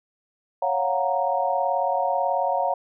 sine chord, Gb major seventh, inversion second, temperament equal with one note detuned, 554.4 / 701.7 / 740 / 932.3 Hz, Db5 / F5 / Gb5 / Bb5, 0 / +8 / 0 / 0 cents, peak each -26 dBFS, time 0.62-2.74 s, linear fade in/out 5 ms, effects none

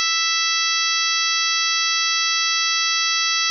harmonic tone, 660 Hz, E5, 2 cents sharp, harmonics 2 / 3 / 4 / 5 / 6 / 7 / 8 / 9, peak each -26 / -26 / -26 / -26 / -26 / -26 / -26 / -26 dBFS, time 0-3.5 s, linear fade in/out 0 ms, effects none

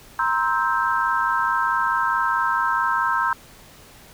sine chord, C dominant seventh, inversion third, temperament just, 941.9 / 1046.5 / 1308.1 / 1569.8 Hz, Bb5 / C6 / E6 / G6, +18 / 0 / -14 / +2 cents, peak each -24 dBFS, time 0.19-3.33 s, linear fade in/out 2 ms, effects pink hiss -47 dBFS RMS until 4.13 s

